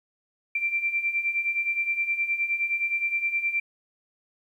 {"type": "beating tone pair", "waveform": "sine", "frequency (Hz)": [2349, 2358.6], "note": ["D7", "D7"], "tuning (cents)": [0, 7], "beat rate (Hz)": 9.6, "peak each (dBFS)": [-30, -25], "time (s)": [0.55, 3.6], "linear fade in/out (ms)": 5, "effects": ["10-bit"]}